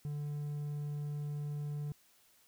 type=tone; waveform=triangle; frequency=146.8 Hz; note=D3; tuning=in tune; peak=-34 dBFS; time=0.05-1.92 s; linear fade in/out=0 ms; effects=white hiss -67 dBFS RMS until 2.47 s